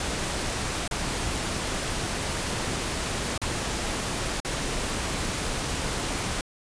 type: noise with dropouts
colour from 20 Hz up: pink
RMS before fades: -29 dBFS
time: 0-6.41 s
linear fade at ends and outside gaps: 2 ms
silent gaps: 0.878-0.911 / 3.378-3.416 / 4.402-4.448 s
effects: resampled to 22050 Hz